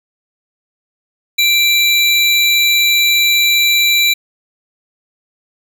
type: tone pair together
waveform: square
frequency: 2349 / 3940 Hz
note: D7 / B7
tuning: 0 / -5 cents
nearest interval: major sixth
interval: 895 cents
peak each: -13 dBFS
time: 1.38-4.14 s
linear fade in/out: 10 ms
effects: none